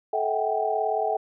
sine tone cluster, 434.9 / 648 / 754 / 792 Hz, A4 / E5 / F#5 / G5, -20 / -30 / +32 / +18 cents, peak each -28 dBFS, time 0.13-1.17 s, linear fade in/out 5 ms, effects none

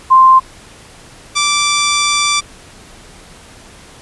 sine / 10% pulse tone pair in turn, 1046.5 / 1170.6 Hz, C6 / D6, 0 / -6 cents, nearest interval major second, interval 194 cents, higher second, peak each -3 dBFS, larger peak neither, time 0.1-0.4 / 1.35-2.41 s, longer second, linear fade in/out 20 ms, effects pink hiss -39 dBFS RMS until 4.01 s + resampled to 24000 Hz

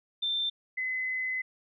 sine tone pair in turn, 3569 / 2031 Hz, A7 / B6, +24 / +48 cents, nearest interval minor seventh, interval 976 cents, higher first, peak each -27 / -29 dBFS, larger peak first, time 0.22-0.5 / 0.77-1.42 s, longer second, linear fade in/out 10 ms, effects none

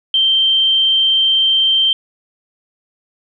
sine tone, 3136 Hz, G7, in tune, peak -10 dBFS, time 0.14-1.93 s, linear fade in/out 2 ms, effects none

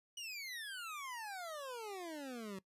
25% pulse exponential sweep, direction down, 2960 to 185 Hz, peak -40 dBFS, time 0.17-2.59 s, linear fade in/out 5 ms, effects noise-tail reverb RT60 0.1 s tail -20 dB re dry + resampled to 32000 Hz

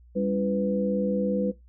sine tone cluster, 198.7 / 278.8 / 336.1 / 498.7 Hz, G3 / C#4 / E4 / B4, +24 / +10 / +34 / +17 cents, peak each -26 / -34 / -35 / -26 dBFS, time 0.15-1.52 s, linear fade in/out 20 ms, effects noise-tail reverb RT60 0.2 s tail -19 dB re dry + added 60 Hz sine -50 dBFS peak until 1.68 s

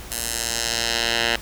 10% pulse tone with band-pass filter sweep, 116.54 Hz, A#2, in tune, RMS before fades -24 dBFS, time 0.11-1.36 s, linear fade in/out 5 ms, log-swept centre 11000 to 2700 Hz, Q 1.1, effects added 55 Hz sine -39 dBFS peak until 1.41 s + pink hiss -39 dBFS RMS until 1.41 s

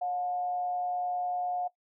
sine tone with frequency modulation, 719 Hz, F#5, 50 cents flat, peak -29 dBFS, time 0.01-1.68 s, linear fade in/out 10 ms, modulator 154 Hz, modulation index 0.27, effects noise-tail reverb RT60 0.1 s tail -18 dB re dry

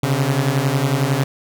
sawtooth beating tone pair, 130.81 / 141.81 Hz, C3 / C#3, 0 / +40 cents, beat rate 11 Hz, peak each -15 dBFS, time 0.03-1.24 s, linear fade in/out 5 ms, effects none

